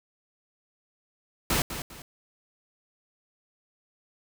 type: noise with echo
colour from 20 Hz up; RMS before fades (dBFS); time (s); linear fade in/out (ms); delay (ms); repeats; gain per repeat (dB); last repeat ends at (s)
pink; -25; 1.5-1.62; 2; 200; 2; -10; 2.02
effects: none